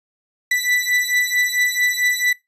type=beating tone pair; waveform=40% pulse; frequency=1975.5 / 1980 Hz; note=B6 / B6; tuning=0 / +4 cents; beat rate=4.5 Hz; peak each=-19 / -19 dBFS; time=0.51-2.33 s; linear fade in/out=5 ms; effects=noise-tail reverb RT60 0.2 s tail -21 dB re dry + resampled to 32000 Hz

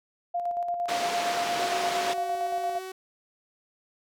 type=tone with tremolo; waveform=sine; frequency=698.5 Hz; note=F5; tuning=in tune; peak=-25 dBFS; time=0.34-2.79 s; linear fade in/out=10 ms; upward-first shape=square; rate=8.7 Hz; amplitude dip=40%
type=band-pass noise; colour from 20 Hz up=pink; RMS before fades=-32 dBFS; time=0.88-2.14 s; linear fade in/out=10 ms; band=410 to 5700 Hz; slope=12 dB/octave
type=tone with pitch glide; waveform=sawtooth; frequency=373.6 to 376 Hz; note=F#4 to F#4; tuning=+17 to +28 cents; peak=-32 dBFS; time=1.59-2.92 s; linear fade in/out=5 ms; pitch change=+11 cents; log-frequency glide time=1.72-2.48 s
effects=none

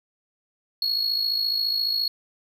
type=tone with amplitude modulation; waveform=triangle; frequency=4330 Hz; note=C#8; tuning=41 cents flat; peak=-18 dBFS; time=0.82-2.08 s; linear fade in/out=2 ms; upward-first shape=sine; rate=54.5 Hz; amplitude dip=60%; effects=none

